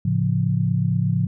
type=chord; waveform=sine; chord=A augmented; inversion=none; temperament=equal; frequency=110 / 138.59 / 174.61 Hz; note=A2 / C#3 / E#3; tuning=0 / 0 / 0 cents; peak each=-22 dBFS; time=0.05-1.27 s; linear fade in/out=5 ms; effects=none